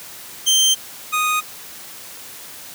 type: tone pair in turn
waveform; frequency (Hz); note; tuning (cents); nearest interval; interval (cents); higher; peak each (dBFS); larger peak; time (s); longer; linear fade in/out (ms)
25% pulse; 3136 / 1241.4; G7 / D#6; 0 / -4; octave + major third; 1604; first; -9 / -13; first; 0.46-0.75 / 1.12-1.41; neither; 20
effects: white hiss -37 dBFS RMS until 2.74 s + high-pass 80 Hz 12 dB/octave